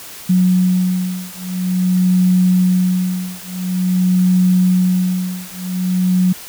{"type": "beating tone pair", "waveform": "sine", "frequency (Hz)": [182.6, 183.08], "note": ["F#3", "F#3"], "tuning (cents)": [-23, -18], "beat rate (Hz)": 0.48, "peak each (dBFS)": -15, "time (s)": [0.29, 6.33], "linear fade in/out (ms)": 10, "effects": ["white hiss -34 dBFS RMS until 6.48 s"]}